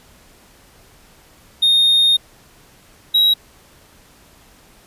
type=tone pair in turn; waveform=triangle; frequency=3690 / 3846 Hz; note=A#7 / B7; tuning=-18 / -47 cents; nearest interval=minor second; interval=71 cents; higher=second; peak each=-9 dBFS; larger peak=neither; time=1.62-2.17 / 3.14-3.34 s; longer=first; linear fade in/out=10 ms; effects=pink hiss -49 dBFS RMS until 4.86 s + resampled to 32000 Hz